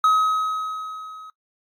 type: tone with level ramp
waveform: triangle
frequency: 1272 Hz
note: D#6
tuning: 38 cents sharp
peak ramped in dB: -11 to -36 dBFS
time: 0.04-1.3 s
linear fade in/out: 2 ms
effects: noise-tail reverb RT60 0.1 s tail -20 dB re dry + AAC 64 kbps